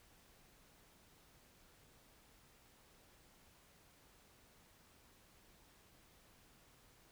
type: silence
effects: pink hiss -67 dBFS RMS until 7.11 s